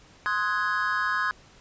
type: chord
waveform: triangle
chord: Ab dominant seventh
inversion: first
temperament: equal with one note detuned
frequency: 1046.5 / 1259 / 1480 / 1661.2 Hz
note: C6 / Eb6 / Gb6 / Ab6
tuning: 0 / +20 / 0 / 0 cents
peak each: -28 / -28 / -29 / -26 dBFS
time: 0.26-1.31 s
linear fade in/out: 0 ms
effects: pink hiss -54 dBFS RMS until 1.6 s + resampled to 16000 Hz